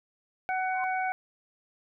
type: harmonic tone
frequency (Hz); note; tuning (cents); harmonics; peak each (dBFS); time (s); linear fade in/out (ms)
748; F#5; +19; 1 / 2 / 3; -28 / -34 / -36; 0.49-1.12; 0
type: tone with exponential growth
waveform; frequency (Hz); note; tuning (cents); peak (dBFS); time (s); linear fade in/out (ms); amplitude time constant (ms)
sine; 1046.5; C6; 0; -32; 0.68-0.84; 0; 34
effects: none